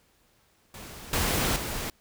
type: noise with level steps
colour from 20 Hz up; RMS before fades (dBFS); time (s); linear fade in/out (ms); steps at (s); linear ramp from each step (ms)
pink; -43 / -26 / -33; 0.74-1.9; 2; 1.13 / 1.56; 2
effects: pink hiss -65 dBFS RMS until 2 s